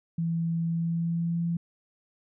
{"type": "tone with pitch glide", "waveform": "sine", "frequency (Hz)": [166.3, 169.4], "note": ["E3", "E3"], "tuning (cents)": [16, 48], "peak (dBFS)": -25, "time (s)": [0.18, 1.57], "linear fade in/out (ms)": 5, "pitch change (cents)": 32, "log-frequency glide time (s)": [0.68, 1.45], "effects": []}